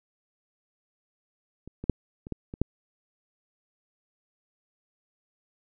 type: clicks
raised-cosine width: 3 ms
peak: -29 / -23 / -7 / -27 / -18 / -24 / -10 dBFS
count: 7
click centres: 1.676 / 1.84 / 1.897 / 2.269 / 2.323 / 2.539 / 2.616 s
effects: none